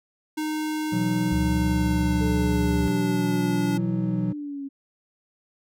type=tone with pitch glide; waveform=square; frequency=308.3 to 289.3 Hz; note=D#4 to D4; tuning=-16 to -26 cents; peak=-26 dBFS; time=0.37-3.78 s; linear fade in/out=10 ms; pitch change=-110 cents; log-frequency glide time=1.29-3.36 s
type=chord; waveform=triangle; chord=B suspended fourth; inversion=none; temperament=equal; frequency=123.47 / 164.81 / 185 Hz; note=B2 / E3 / F#3; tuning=0 / 0 / 0 cents; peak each=-27 / -28 / -23 dBFS; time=0.92-4.33 s; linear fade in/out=10 ms
type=tone; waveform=sine; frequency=72 Hz; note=D2; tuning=34 cents flat; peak=-25 dBFS; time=1.32-2.88 s; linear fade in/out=0 ms
type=linear sweep; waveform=sine; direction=down; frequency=440 to 273.4 Hz; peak=-30 dBFS; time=2.2-4.69 s; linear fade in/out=20 ms
effects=none